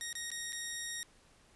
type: tone with dropouts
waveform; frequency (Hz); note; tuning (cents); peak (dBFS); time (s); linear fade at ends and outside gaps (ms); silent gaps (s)
10% pulse; 1874; A#6; +9; -29; 0.01-1.03; 0; 0.128-0.153 / 0.304-0.316 / 0.523-0.529
effects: pink hiss -64 dBFS RMS until 1.55 s + resampled to 24000 Hz